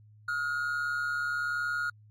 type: tone pair together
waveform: triangle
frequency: 1288 / 1429.1 Hz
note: E6 / F6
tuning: -41 / +39 cents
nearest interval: major second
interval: 180 cents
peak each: -36 / -27 dBFS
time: 0.28-1.9 s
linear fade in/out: 5 ms
effects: added 106 Hz sine -53 dBFS peak until 2.1 s + MP3 64 kbps